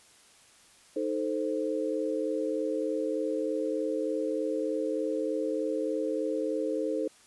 sine chord, A diminished, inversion second, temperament equal, 311.1 / 440 / 523.3 Hz, Eb4 / A4 / C5, 0 / 0 / 0 cents, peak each -32 dBFS, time 0.96-7.08 s, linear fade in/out 5 ms, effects white hiss -58 dBFS RMS until 7.26 s + resampled to 24000 Hz

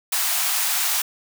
white high-pass noise, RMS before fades -22 dBFS, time 0.12-1.02 s, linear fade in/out 5 ms, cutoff 680 Hz, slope 48 dB/octave, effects none

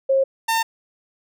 sine / sawtooth tone pair in turn, 538 / 904.8 Hz, C5 / A5, +48 / +48 cents, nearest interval major sixth, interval 900 cents, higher second, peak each -14 dBFS, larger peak neither, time 0.09-0.24 / 0.48-0.63 s, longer neither, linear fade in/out 10 ms, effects none

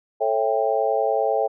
sine chord, A dominant seventh, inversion none, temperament just, 440 / 550 / 660 / 792 Hz, A4 / C#5 / E5 / G5, 0 / -14 / +2 / +18 cents, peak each -24 dBFS, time 0.2-1.48 s, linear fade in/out 20 ms, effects none

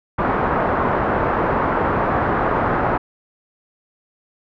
white low-pass noise, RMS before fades -19 dBFS, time 0.18-2.98 s, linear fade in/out 10 ms, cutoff 1300 Hz, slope 24 dB/octave, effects none

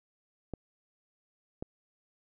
clicks, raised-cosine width 2 ms, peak -23 dBFS, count 2, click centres 0.537 / 1.625 s, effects none

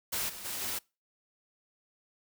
white noise with level steps, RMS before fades -33 / -44 / -37 / -35 dBFS, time 0.12-0.79 s, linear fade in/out 10 ms, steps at 0.28 / 0.44 / 0.6 s, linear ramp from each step 20 ms, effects noise-tail reverb RT60 0.3 s tail -26 dB re dry

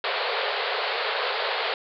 pink band-pass noise, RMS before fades -27 dBFS, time 0.04-1.74 s, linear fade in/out 2 ms, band 410 to 4600 Hz, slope 96 dB/octave, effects none

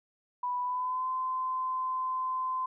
sine tone with pitch glide, 987.8 to 1030.3 Hz, B5 to C6, 0 to -27 cents, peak -29 dBFS, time 0.43-2.66 s, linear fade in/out 5 ms, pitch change +73 cents, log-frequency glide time 0.62-1.08 s, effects none

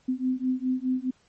sine beating tone pair, 254.2 / 259 Hz, C4 / C4, -50 / -17 cents, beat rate 4.8 Hz, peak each -27 dBFS, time 0.08-1.11 s, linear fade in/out 10 ms, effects pink hiss -64 dBFS RMS until 1.28 s + MP3 32 kbps

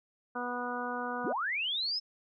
harmonic tone, 245.2 Hz, B3, 12 cents flat, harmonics 1 / 2 / 3 / 4 / 5 / 6, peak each -40 / -40 / -40 / -40 / -40 / -40 dBFS, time 0.35-1.33 s, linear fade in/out 10 ms
sine linear sweep, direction up, 116.54 to 5270 Hz, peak -30 dBFS, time 1.24-2 s, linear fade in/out 20 ms
effects none

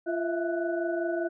sine tone cluster, 344.1 / 648 / 673 / 1484 Hz, F4 / E5 / E5 / F#6, -26 / -30 / +36 / +5 cents, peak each -29 / -32 / -35 / -38 dBFS, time 0.06-1.29 s, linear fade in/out 20 ms, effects none

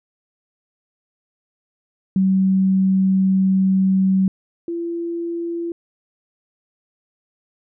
sine tone pair in turn, 190.4 / 339.3 Hz, F#3 / F4, +50 / -50 cents, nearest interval minor seventh, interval 1000 cents, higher second, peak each -13 / -22 dBFS, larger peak first, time 2.16-4.28 / 4.68-5.72 s, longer first, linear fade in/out 2 ms, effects none

